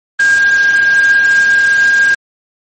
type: tone in noise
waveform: sine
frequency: 1613 Hz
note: G6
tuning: 49 cents sharp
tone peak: -6 dBFS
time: 0.19-2.15 s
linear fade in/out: 10 ms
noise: white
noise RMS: -22 dBFS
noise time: 0.19-2.15 s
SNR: +13 dB
effects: MP3 32 kbps